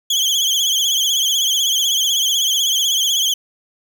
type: tone with vibrato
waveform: 30% pulse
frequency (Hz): 3230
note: G#7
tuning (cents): -49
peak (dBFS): -12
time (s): 0.1-3.34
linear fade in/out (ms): 5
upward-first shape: triangle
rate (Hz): 16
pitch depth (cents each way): 110
effects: none